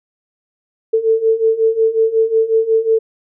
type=beating tone pair; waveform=sine; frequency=443.3 / 448.8 Hz; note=A4 / A4; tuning=+13 / +34 cents; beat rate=5.5 Hz; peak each=-16 / -13 dBFS; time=0.93-2.99 s; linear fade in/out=10 ms; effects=none